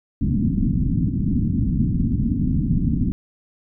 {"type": "low-pass noise", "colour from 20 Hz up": "white", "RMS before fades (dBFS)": -20, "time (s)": [0.21, 3.12], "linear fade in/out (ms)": 0, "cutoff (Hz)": 260, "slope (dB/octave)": 48, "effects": []}